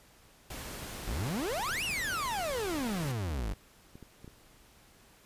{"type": "noise", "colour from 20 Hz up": "pink", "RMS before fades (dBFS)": -42, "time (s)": [0.5, 3.12], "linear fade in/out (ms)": 5}
{"type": "exponential two-way sweep", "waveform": "40% pulse", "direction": "up then down", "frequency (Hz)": [44.69, 2960, 44.69], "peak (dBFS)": -31, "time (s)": [1.07, 3.54], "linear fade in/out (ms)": 10, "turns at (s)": 1.84}
{"type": "clicks", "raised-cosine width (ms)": 3, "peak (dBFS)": -35, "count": 6, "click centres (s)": [3.298, 3.393, 3.955, 4.027, 4.245, 4.278]}
{"effects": ["pink hiss -60 dBFS RMS until 5.25 s", "resampled to 32000 Hz"]}